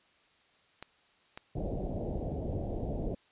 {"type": "clicks", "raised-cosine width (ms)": 0.3, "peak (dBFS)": -26, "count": 2, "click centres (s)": [0.826, 1.375]}
{"type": "low-pass noise", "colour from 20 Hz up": "pink", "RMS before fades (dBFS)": -35, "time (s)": [1.55, 3.15], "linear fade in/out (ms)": 5, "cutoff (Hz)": 700, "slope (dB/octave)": 48}
{"effects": ["white hiss -66 dBFS RMS until 3.31 s", "resampled to 8000 Hz"]}